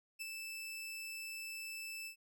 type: tone with ADSR envelope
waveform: sawtooth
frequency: 2637 Hz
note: E7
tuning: in tune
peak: -36 dBFS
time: 0.19-2.16 s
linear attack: 26 ms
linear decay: 15 ms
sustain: -4 dB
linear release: 94 ms
effects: none